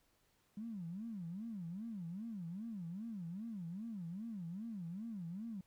triangle tone with vibrato, 196 Hz, G3, in tune, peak -38 dBFS, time 0.57-5.61 s, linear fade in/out 5 ms, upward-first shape sine, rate 2.5 Hz, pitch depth 300 cents each way, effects tanh soft clip ceiling -40 dBFS + pink hiss -75 dBFS RMS until 5.66 s

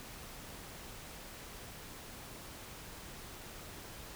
silence, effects pink hiss -49 dBFS RMS until 4.15 s

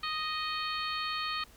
harmonic tone, 622.3 Hz, D#5, in tune, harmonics 2 / 3 / 4 / 5 / 6 / 7, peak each -35 / -41 / -40 / -41 / -43 / -39 dBFS, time 0.03-1.44 s, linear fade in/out 5 ms, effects added 50 Hz sine -61 dBFS peak until 1.56 s + pink hiss -58 dBFS RMS until 1.56 s

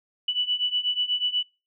sine beating tone pair, 2960 / 2968.2 Hz, F#7 / F#7, 0 / +5 cents, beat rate 8.2 Hz, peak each -27 / -25 dBFS, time 0.28-1.43 s, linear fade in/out 5 ms, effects noise-tail reverb RT60 0.3 s tail -25 dB re dry

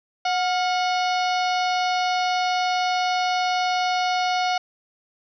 harmonic tone with a mistuned harmonic, 731 Hz, F#5, 21 cents flat, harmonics 1 / 2 / 3 / 4 / 5 / 6 / 7 / 8, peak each -21 / -30 / -31 / -33 / -36 / -34 / -36 / -41 dBFS, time 0.25-4.58 s, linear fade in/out 5 ms, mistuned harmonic 2, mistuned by -67 cents, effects none

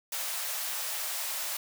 white high-pass noise, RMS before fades -34 dBFS, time 0.12-1.57 s, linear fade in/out 5 ms, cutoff 530 Hz, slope 48 dB/octave, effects none

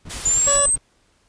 brown noise with tremolo, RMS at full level -32 dBFS, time 0.05-0.78 s, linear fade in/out 5 ms, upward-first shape sine, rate 10 Hz, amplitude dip 85%
white noise, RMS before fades -30 dBFS, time 0.09-0.58 s, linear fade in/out 20 ms
sine linear sweep, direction up, 7040 to 8400 Hz, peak -15 dBFS, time 0.25-0.76 s, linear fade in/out 10 ms
25% pulse tone, 566 Hz, C#5, 36 cents sharp, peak -16 dBFS, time 0.47-0.66 s, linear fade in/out 5 ms
effects pink hiss -61 dBFS RMS until 1.28 s + resampled to 22050 Hz

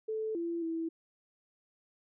sine tone with pitch steps, 437.6 / 338.3 / 327.8 Hz, A4 / E4 / E4, -9 / +45 / -10 cents, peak -32 dBFS, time 0.08-0.89 s, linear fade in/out 10 ms, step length 270 ms, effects none

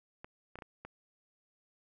clicks, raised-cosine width 0.5 ms, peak -30 dBFS, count 5, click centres 0.245 / 0.556 / 0.588 / 0.622 / 0.85 s, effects none

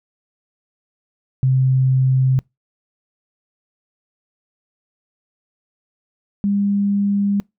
sine tone pair in turn, 130.81 / 201.2 Hz, C3 / G3, 0 / +45 cents, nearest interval perfect fifth, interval 745 cents, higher second, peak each -12 / -15 dBFS, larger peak first, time 1.43-2.39 / 6.44-7.4 s, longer neither, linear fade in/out 0 ms, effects noise-tail reverb RT60 0.2 s tail -26 dB re dry

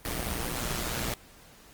pink noise with amplitude modulation, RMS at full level -29 dBFS, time 0.05-1.14 s, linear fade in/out 2 ms, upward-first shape sine, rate 119 Hz, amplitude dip 70%, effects pink hiss -54 dBFS RMS until 1.73 s + Opus 32 kbps

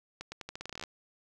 accelerating click train, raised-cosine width 0.2 ms, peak -23 dBFS, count 15, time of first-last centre 0.21-0.838 s, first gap 110 ms, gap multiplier 0.84, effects none

